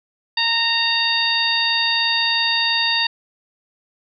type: harmonic tone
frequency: 923 Hz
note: A#5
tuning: 17 cents flat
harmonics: 1 / 2 / 3 / 4 / 5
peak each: -26 / -23 / -23 / -21 / -22 dBFS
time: 0.37-3.07 s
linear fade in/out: 5 ms
effects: none